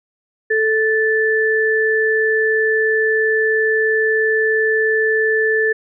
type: tone pair together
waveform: sine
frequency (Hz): 438.5 / 1754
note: A4 / A6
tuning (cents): -6 / -6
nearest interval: 2 octaves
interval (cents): 2400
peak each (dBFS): -16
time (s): 0.5-5.73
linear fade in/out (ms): 10
effects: none